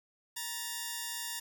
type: tone pair together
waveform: 5% pulse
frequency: 942 / 1761.9 Hz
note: A#5 / A6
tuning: +18 / +2 cents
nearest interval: major seventh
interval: 1084 cents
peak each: -28 dBFS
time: 0.36-1.4 s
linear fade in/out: 10 ms
effects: 10-bit